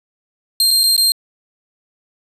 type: tone with dropouts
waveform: sawtooth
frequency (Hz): 4186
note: C8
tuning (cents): 0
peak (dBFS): -8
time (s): 0.6-1.12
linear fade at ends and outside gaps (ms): 1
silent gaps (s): 0.707-0.711 / 0.834-0.838 / 0.965-0.978
effects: resampled to 32000 Hz + 8-bit